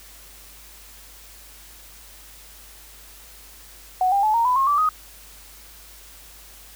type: tone with pitch steps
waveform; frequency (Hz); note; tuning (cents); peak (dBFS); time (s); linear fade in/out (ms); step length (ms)
sine; 740 / 797.7 / 859.9 / 927 / 999.3 / 1077.2 / 1161.2 / 1251.7; F#5 / G5 / A5 / A#5 / B5 / C#6 / D6 / D#6; 0 / +30 / -40 / -10 / +20 / -50 / -20 / +10; -16; 4.01-4.89; 2; 110
effects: added 50 Hz sine -49 dBFS peak until 6.75 s + white hiss -46 dBFS RMS until 6.75 s